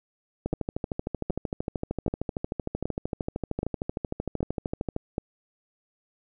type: two click trains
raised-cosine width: 2 ms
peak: -14 / -15 dBFS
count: 7 / 60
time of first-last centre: 0.53-5.181 / 0.46-4.964 s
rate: 1.29 / 13.1 Hz
effects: none